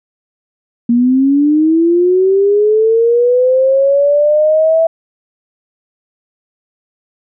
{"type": "linear sweep", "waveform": "sine", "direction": "up", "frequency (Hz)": [233.1, 659.3], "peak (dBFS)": -7, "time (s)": [0.89, 4.87], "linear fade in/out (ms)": 5, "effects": []}